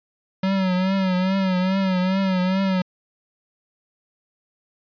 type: tone with vibrato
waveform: square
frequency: 188 Hz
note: F#3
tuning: 28 cents sharp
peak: -19 dBFS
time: 0.43-2.82 s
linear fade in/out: 5 ms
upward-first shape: triangle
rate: 2.4 Hz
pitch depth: 72 cents each way
effects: resampled to 11025 Hz